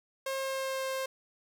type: tone with pitch glide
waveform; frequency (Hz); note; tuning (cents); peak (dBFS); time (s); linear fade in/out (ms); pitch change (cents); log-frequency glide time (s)
sawtooth; 536 to 529.5; C5 to C5; +42 to +21; -28; 0.26-1.06; 5; -21; 0.37-0.85
effects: none